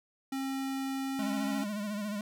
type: tone with pitch glide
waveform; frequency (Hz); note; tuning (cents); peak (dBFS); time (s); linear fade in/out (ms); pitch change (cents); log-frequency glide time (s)
square; 268.9 to 273.4; C4 to C#4; +47 to -24; -33; 0.32-1.64; 5; +29; 1.06-1.52
type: tone with vibrato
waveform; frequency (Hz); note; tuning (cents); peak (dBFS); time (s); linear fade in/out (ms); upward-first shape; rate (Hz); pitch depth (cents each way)
square; 207.7; G#3; 0; -34; 1.19-2.21; 2; sine; 14; 60
effects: none